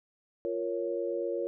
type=chord; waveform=sine; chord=Bb minor; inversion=second; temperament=equal; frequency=349.2 / 466.2 / 554.4 Hz; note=F4 / Bb4 / Db5; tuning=0 / 0 / 0 cents; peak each=-34 dBFS; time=0.45-1.47 s; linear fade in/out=0 ms; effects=none